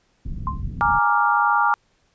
pink low-pass noise, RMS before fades -29 dBFS, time 0.25-0.99 s, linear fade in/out 10 ms, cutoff 210 Hz, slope 24 dB/octave
sine tone with exponential decay, 1046.5 Hz, C6, in tune, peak -19 dBFS, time 0.47-0.63 s, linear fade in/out 2 ms, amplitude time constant 33 ms
sine chord, Bb dominant seventh, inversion third, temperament equal, 830.6 / 932.3 / 1174.7 / 1396.9 Hz, Ab5 / Bb5 / D6 / F6, 0 / 0 / 0 / 0 cents, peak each -21 dBFS, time 0.81-1.74 s, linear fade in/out 0 ms
effects pink hiss -64 dBFS RMS until 2.14 s + resampled to 16000 Hz

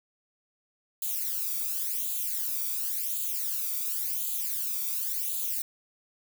violet noise with flanger, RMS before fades -31 dBFS, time 1.02-5.62 s, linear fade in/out 2 ms, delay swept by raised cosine 0.27 to 0.87 ms, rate 0.92 Hz, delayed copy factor +0.95, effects none

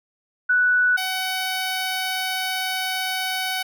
sine / 10% pulse tone pair in turn, 1481 / 751.3 Hz, F#6 / F#5, +1 / +26 cents, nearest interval octave, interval 1175 cents, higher first, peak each -15 dBFS, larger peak neither, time 0.49-0.97 / 0.97-3.63 s, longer second, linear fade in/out 10 ms, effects none

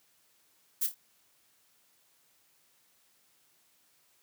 violet noise with echo, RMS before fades -29 dBFS, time 0.81-0.87 s, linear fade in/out 10 ms, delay 26 ms, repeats 3, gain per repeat -8 dB, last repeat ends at 0.948 s, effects white hiss -68 dBFS RMS until 4.22 s + high-pass 80 Hz 12 dB/octave

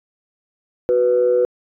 sine tone pair together, 370 / 493.9 Hz, F#4 / B4, 0 / 0 cents, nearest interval perfect fourth, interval 500 cents, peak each -18 / -13 dBFS, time 0.89-1.45 s, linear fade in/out 0 ms, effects tanh soft clip ceiling -7 dBFS

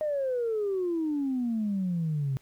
sine exponential sweep, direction down, 622.3 to 130.81 Hz, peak -25 dBFS, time 0.01-2.37 s, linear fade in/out 0 ms, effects tanh soft clip ceiling -22 dBFS + pink hiss -63 dBFS RMS until 2.41 s

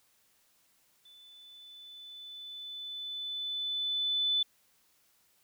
sine tone with level ramp, 3500 Hz, A7, 10 cents flat, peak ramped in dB -54 to -25 dBFS, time 1.05-4.43 s, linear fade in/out 5 ms, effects white hiss -69 dBFS RMS until 5.43 s

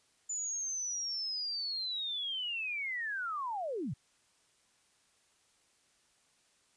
sine linear sweep, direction down, 7040 to 99 Hz, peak -34 dBFS, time 0.29-3.94 s, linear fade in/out 10 ms, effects white hiss -70 dBFS RMS until 6.76 s + resampled to 22050 Hz

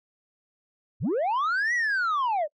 sine linear two-way sweep, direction up then down, 70.6 to 1975.5 to 561 Hz, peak -20 dBFS, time 1-2.48 s, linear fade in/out 50 ms, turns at 1.74 s, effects noise-tail reverb RT60 0.1 s tail -25 dB re dry + tanh soft clip ceiling -22 dBFS

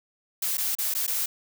blue noise with dropouts, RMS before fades -27 dBFS, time 0.42-1.26 s, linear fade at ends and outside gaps 5 ms, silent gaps 0.572-0.579 / 0.752-0.785 / 0.94-0.949 / 1.067-1.077 s, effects none

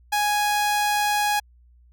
sawtooth tone, 830.6 Hz, G#5, in tune, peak -16 dBFS, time 0.12-1.4 s, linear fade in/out 10 ms, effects added 60 Hz sine -51 dBFS peak until 1.92 s

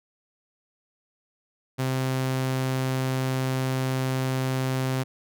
sawtooth tone, 130.81 Hz, C3, in tune, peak -20 dBFS, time 1.78-5.04 s, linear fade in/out 20 ms, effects none

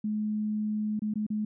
sine tone with dropouts, 212.7 Hz, G#3, 42 cents sharp, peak -27 dBFS, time 0.04-1.45 s, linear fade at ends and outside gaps 5 ms, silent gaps 0.994-1.019 / 1.139-1.156 / 1.266-1.302 s, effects none

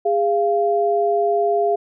sine tone pair together, 409.4 / 690.7 Hz, G#4 / F5, -25 / -19 cents, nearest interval major sixth, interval 906 cents, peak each -18 dBFS, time 0.05-1.76 s, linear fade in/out 10 ms, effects none

